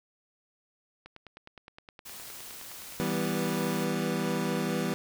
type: click train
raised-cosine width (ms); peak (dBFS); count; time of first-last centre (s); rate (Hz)
0.3; -30; 22; 1.06-3.234; 9.66
type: noise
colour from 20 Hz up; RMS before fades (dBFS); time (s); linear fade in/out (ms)
white; -44; 2.05-3.85; 10
type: chord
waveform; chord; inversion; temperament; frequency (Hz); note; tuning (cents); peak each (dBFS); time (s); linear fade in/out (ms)
25% pulse; E minor; none; equal with one note detuned; 163.11 / 196 / 246.9; E3 / G3 / B3; -18 / 0 / 0; -29 / -28 / -29; 3-4.94; 0
effects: none